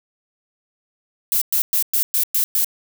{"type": "noise bursts", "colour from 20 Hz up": "violet", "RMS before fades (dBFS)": -18, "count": 7, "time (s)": [1.32, 2.645], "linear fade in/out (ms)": 0, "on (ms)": 95, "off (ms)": 110, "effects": []}